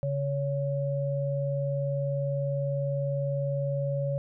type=tone pair together; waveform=sine; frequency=140 / 560 Hz; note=C#3 / C#5; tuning=+18 / +18 cents; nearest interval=2 octaves; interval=2400 cents; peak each=-28 / -30 dBFS; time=0.03-4.18 s; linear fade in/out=0 ms; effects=none